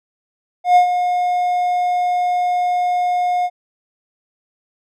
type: tone with ADSR envelope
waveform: triangle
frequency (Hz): 717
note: F5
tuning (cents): +45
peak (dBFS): -4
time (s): 0.64-3.5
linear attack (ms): 120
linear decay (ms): 100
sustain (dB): -9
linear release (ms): 50
effects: none